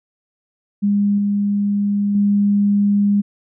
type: tone with level steps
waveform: sine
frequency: 203.1 Hz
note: G#3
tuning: 38 cents flat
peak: -13 / -15 / -12 dBFS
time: 0.82-3.22 s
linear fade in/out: 20 ms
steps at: 1.18 / 2.15 s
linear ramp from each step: 2 ms
effects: none